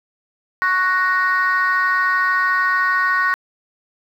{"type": "chord", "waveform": "sine", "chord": "F# major", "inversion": "second", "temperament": "equal", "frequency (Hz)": [1108.7, 1480, 1864.7], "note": ["C#6", "F#6", "A#6"], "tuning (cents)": [0, 0, 0], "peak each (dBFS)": -18, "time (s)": [0.62, 3.34], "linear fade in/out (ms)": 0, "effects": ["tanh soft clip ceiling -9 dBFS", "8-bit"]}